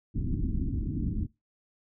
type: low-pass noise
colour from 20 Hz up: pink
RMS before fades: -30 dBFS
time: 0.14-1.27 s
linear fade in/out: 20 ms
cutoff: 310 Hz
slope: 48 dB/octave
effects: noise-tail reverb RT60 0.2 s tail -20 dB re dry